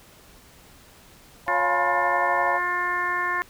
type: chord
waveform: sine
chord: C# dominant seventh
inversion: none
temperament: equal with one note detuned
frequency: 554.4 / 698.5 / 851 / 987.8 Hz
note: C#5 / E#5 / G#5 / B5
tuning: 0 / 0 / +42 / 0 cents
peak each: -29 / -26 / -29 / -27 dBFS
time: 1.46-2.6 s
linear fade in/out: 50 ms
type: harmonic tone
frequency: 355.2 Hz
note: F4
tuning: 29 cents sharp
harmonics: 1 / 2 / 3 / 4 / 5 / 6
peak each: -36 / -36 / -26 / -33 / -26 / -35 dBFS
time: 1.48-3.42 s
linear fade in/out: 0 ms
effects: pink hiss -51 dBFS RMS until 3.49 s